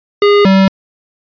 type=tone pair in turn; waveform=square; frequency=409 / 192.52 Hz; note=G#4 / G3; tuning=-26 / -31 cents; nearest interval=octave + minor second; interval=1305 cents; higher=first; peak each=-6 dBFS; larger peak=neither; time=0.22-0.45 / 0.45-0.68 s; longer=neither; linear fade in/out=2 ms; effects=resampled to 11025 Hz